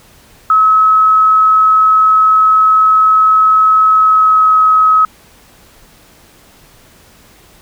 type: tone with pitch glide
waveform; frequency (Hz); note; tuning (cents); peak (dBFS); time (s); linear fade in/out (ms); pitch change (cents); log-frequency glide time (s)
sine; 1286 to 1276.4; E6 to D#6; -43 to +44; -5; 0.5-5.05; 2; -13; 3.89-4.58
effects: pink hiss -44 dBFS RMS until 7.61 s